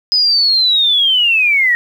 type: linear sweep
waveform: sine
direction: down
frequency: 5050 to 1864.7 Hz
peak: -9 dBFS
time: 0.12-1.75 s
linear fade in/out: 0 ms
effects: 7-bit